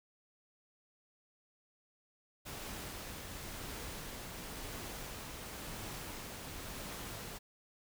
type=noise with tremolo; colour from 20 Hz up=pink; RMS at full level=-44 dBFS; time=2.45-7.39 s; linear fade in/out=20 ms; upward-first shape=triangle; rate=0.95 Hz; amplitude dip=25%; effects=none